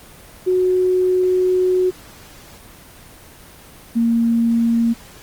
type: tone pair in turn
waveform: sine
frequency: 367.7 / 231.6 Hz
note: F#4 / A#3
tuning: -11 / -11 cents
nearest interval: minor sixth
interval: 800 cents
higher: first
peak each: -13 dBFS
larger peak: neither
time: 0.46-1.91 / 3.95-4.94 s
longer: first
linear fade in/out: 20 ms
effects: pink hiss -42 dBFS RMS until 5.22 s + Opus 24 kbps